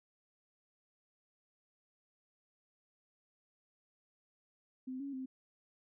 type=tone with pitch steps; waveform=sine; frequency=258.1 / 278.5 / 261.1 Hz; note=C4 / C#4 / C4; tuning=-23 / +8 / -3 cents; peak=-39 dBFS; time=4.87-5.26 s; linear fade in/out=10 ms; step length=130 ms; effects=none